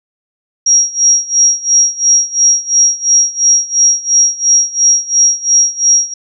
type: tone with tremolo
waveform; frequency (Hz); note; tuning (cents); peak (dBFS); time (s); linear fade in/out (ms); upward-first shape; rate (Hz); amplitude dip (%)
sine; 5650; F8; +19; -4; 0.66-6.14; 5; sine; 2.9; 90
effects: none